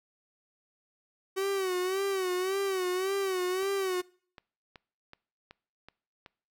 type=tone with vibrato; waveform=45% pulse; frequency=378 Hz; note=F#4; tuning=37 cents sharp; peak=-28 dBFS; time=1.36-4.02 s; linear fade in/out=20 ms; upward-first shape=sine; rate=1.8 Hz; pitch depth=80 cents each way
type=click train; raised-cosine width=0.3 ms; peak=-31 dBFS; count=8; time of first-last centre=3.63-6.262 s; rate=2.66 Hz
effects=noise-tail reverb RT60 0.5 s tail -23 dB re dry